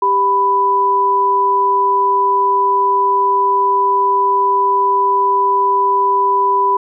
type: tone pair together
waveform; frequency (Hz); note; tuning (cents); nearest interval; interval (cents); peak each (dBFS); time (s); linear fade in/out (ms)
sine; 395 / 992.5; G4 / B5; +13 / +8; octave + major third; 1595; -19 / -11; 0.02-6.77; 5
effects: none